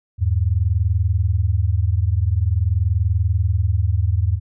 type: tone pair together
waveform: sine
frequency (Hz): 81.15 / 101.6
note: E2 / G#2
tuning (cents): -27 / -38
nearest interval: major third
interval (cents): 389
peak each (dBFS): -18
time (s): 0.18-4.4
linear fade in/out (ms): 50
effects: none